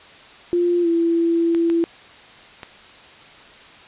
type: tone with pitch glide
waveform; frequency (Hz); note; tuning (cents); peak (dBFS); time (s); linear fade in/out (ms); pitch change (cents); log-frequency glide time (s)
sine; 349.2 to 335.4; F4 to E4; 0 to +30; -15; 0.53-1.84; 0; -70; 0.82-0.87
type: clicks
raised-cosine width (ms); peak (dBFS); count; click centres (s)
0.3; -17; 3; 1.548 / 1.7 / 2.632
effects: white hiss -44 dBFS RMS until 3.87 s + resampled to 8000 Hz